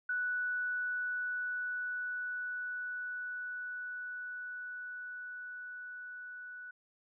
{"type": "tone with level ramp", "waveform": "sine", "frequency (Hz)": 1480, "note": "F#6", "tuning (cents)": 0, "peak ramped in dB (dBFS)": [-31, -44], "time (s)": [0.09, 6.71], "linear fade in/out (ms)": 5, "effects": []}